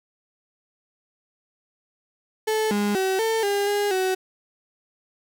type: tone with pitch steps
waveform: 35% pulse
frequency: 435.5 / 205.5 / 380 / 447.5 / 403.4 / 409.3 / 375.1 Hz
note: A4 / G#3 / F#4 / A4 / G4 / G#4 / F#4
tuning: -18 / -18 / +46 / +29 / +50 / -25 / +24 cents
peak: -19 dBFS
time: 2.47-4.15 s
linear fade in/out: 10 ms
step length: 240 ms
effects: none